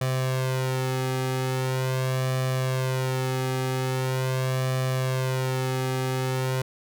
sawtooth tone with flanger, 130 Hz, C3, 11 cents flat, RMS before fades -26 dBFS, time 0.01-6.62 s, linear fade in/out 5 ms, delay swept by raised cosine 1.7 to 2.43 ms, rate 0.42 Hz, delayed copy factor +0.85, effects none

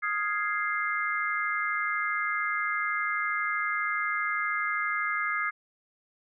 sine chord, F minor seventh, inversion third, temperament equal, 1244.5 / 1396.9 / 1661.2 / 2093 Hz, Eb6 / F6 / Ab6 / C7, 0 / 0 / 0 / 0 cents, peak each -31 / -36 / -32 / -31 dBFS, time 0.02-5.51 s, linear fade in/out 20 ms, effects none

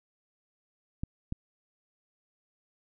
clicks, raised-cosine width 5 ms, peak -20 dBFS, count 2, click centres 1.035 / 1.324 s, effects none

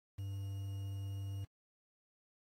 triangle tone with quantisation, 98.3 Hz, G2, 5 cents sharp, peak -37 dBFS, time 0.18-1.45 s, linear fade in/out 10 ms, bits 10, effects AAC 48 kbps

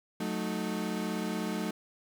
35% pulse chord, D# diminished, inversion first, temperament equal with one note detuned, 183.83 / 220 / 311.1 Hz, F#3 / A3 / D#4, -11 / 0 / 0 cents, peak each -34 / -33 / -36 dBFS, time 0.2-1.71 s, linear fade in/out 5 ms, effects none

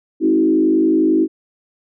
sine tone with frequency modulation, 320 Hz, D#4, 49 cents sharp, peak -11 dBFS, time 0.2-1.28 s, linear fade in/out 50 ms, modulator 51.1 Hz, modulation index 1, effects none

